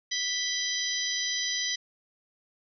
harmonic tone with a mistuned harmonic, 987.8 Hz, B5, in tune, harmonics 2 / 3 / 4 / 5 / 6, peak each -34 / -34 / -34 / -34 / -34 dBFS, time 0.11-1.76 s, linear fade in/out 10 ms, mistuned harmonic 3, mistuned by +110 cents, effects none

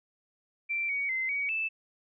sine tone with pitch steps, 2349 / 2247 / 2066 / 2257 / 2635 Hz, D7 / C#7 / C7 / C#7 / E7, 0 / +23 / -22 / +31 / -1 cents, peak -28 dBFS, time 0.69-1.69 s, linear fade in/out 20 ms, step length 200 ms, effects none

